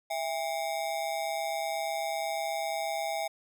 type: ring-modulated tone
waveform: square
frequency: 733 Hz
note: F#5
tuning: 16 cents flat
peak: -28 dBFS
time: 0.1-3.28 s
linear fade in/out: 10 ms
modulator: 74.1 Hz
effects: none